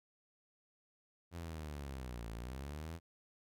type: linear two-way sweep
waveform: sawtooth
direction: down then up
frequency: 87.31 to 55 to 85.4 Hz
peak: -39 dBFS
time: 1.31-3 s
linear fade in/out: 50 ms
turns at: 2.31 s
effects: none